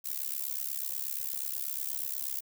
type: noise with amplitude modulation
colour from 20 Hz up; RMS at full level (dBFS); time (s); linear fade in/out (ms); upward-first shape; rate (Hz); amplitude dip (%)
violet; -31; 0.04-2.41; 20; sine; 68.3; 100
effects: none